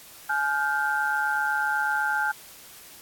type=tone cluster; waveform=sine; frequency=848 / 1410 / 1558 Hz; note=G#5 / F6 / G6; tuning=+36 / +16 / -11 cents; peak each=-27 dBFS; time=0.29-2.32 s; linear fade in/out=10 ms; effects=white hiss -47 dBFS RMS until 3.01 s + AAC 64 kbps